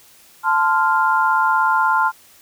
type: chord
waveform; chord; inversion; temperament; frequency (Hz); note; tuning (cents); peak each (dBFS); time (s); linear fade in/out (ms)
sine; F major; first; equal with one note detuned; 880 / 1036.3 / 1396.9; A5 / C6 / F6; 0 / -17 / 0; -18; 0.43-2.12; 50
effects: white hiss -49 dBFS RMS until 2.41 s